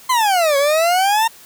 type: exponential two-way sweep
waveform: 40% pulse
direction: down then up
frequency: 1051 to 549 to 925 Hz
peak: -12 dBFS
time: 0.09-1.28 s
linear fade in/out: 10 ms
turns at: 0.57 s
effects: white hiss -43 dBFS RMS until 1.45 s